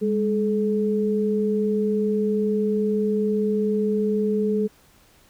sine tone pair together, 204.5 / 428.8 Hz, G#3 / A4, -26 / -45 cents, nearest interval octave + minor second, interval 1281 cents, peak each -22 / -22 dBFS, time 0.01-4.68 s, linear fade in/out 20 ms, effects pink hiss -56 dBFS RMS until 5.29 s

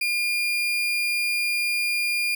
35% pulse tone, 2414 Hz, D7, 47 cents sharp, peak -20 dBFS, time 0.01-2.35 s, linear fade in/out 5 ms, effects none

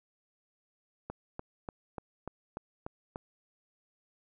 click train, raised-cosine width 1 ms, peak -24 dBFS, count 8, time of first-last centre 1.1-3.159 s, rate 3.4 Hz, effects none

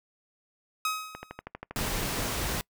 sawtooth tone with exponential decay, 1268 Hz, D#6, 32 cents sharp, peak -21 dBFS, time 0.85-1.41 s, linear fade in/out 2 ms, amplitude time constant 120 ms
click train, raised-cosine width 0.5 ms, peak -22 dBFS, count 14, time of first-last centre 1.15-2.19 s, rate 12.5 Hz
pink noise, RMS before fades -31 dBFS, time 1.76-2.61 s, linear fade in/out 0 ms
effects noise-tail reverb RT60 0.1 s tail -25 dB re dry

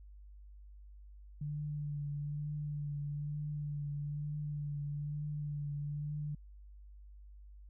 sine tone with vibrato, 146.83 Hz, D3, in tune, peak -36 dBFS, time 1.41-6.35 s, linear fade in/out 5 ms, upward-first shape triangle, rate 1.1 Hz, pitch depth 30 cents each way, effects added 50 Hz sine -51 dBFS peak until 7.69 s

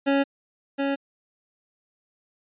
25% pulse tone with echo, 277.2 Hz, C#4, in tune, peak -15 dBFS, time 0.06-0.24 s, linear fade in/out 20 ms, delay 720 ms, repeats 1, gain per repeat -4 dB, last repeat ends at 0.96 s, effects resampled to 8000 Hz

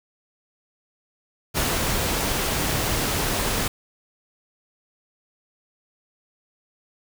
pink noise with ADSR envelope, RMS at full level -22 dBFS, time 1.54-3.68 s, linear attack 35 ms, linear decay 180 ms, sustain -2 dB, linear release 5 ms, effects none

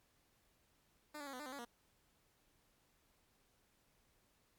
10% pulse tone with pitch steps, 300.2 / 286.8 / 274.3 / 251.9 / 298.2 / 257.3 / 281.9 / 238.1 Hz, D4 / D4 / C#4 / B3 / D4 / C4 / C#4 / A#3, +38 / -41 / -18 / +34 / +27 / -29 / +29 / +37 cents, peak -38 dBFS, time 1.14-1.652 s, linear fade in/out 10 ms, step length 64 ms, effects pink hiss -75 dBFS RMS until 4.58 s + MP3 96 kbps

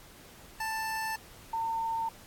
25% pulse / sine tone pair in turn, 884 / 906.2 Hz, A5 / A#5, +8 / -49 cents, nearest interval unison, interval 43 cents, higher second, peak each -28 / -29 dBFS, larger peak first, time 0.6-1.16 / 1.53-2.09 s, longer neither, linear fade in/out 5 ms, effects pink hiss -53 dBFS RMS until 2.26 s + AAC 64 kbps

